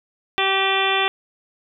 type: harmonic tone with a mistuned harmonic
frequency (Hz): 386.7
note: G4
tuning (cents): -24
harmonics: 1 / 2 / 3 / 4 / 5 / 6 / 7 / 8 / 9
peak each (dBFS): -25 / -24 / -25 / -29 / -26 / -26 / -26 / -28 / -25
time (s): 0.38-1.08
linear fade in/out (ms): 0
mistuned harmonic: 6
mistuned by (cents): +48
effects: none